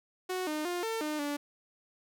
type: tone with pitch steps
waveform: sawtooth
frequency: 368.8 / 305.2 / 353 / 449.7 / 303.6 / 289.7 Hz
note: F#4 / D#4 / F4 / A4 / D#4 / D4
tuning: -6 / -33 / +19 / +38 / -42 / -24 cents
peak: -28 dBFS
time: 0.29-1.37 s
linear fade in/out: 10 ms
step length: 180 ms
effects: none